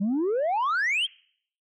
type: exponential sweep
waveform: sine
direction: up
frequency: 186.5 to 3322 Hz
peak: -20 dBFS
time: 0-1.07 s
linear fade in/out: 20 ms
effects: noise-tail reverb RT60 0.6 s tail -25 dB re dry + tanh soft clip ceiling -21 dBFS